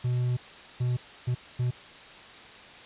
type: tone bursts at uneven times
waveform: triangle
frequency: 123.7 Hz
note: B2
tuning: 3 cents sharp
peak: -22 dBFS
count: 4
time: 0.04-0.37 / 0.8-0.97 / 1.27-1.35 / 1.59-1.71 s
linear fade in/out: 10 ms
effects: white hiss -47 dBFS RMS until 2.85 s + resampled to 8000 Hz